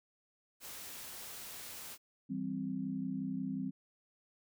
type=noise; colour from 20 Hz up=white; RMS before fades=-47 dBFS; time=0.6-1.98 s; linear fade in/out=50 ms
type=chord; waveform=sine; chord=C major; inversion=first; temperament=equal; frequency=164.81 / 196 / 261.6 Hz; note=E3 / G3 / C4; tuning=0 / 0 / 0 cents; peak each=-43 / -39 / -38 dBFS; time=2.29-3.71 s; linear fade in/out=20 ms
effects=none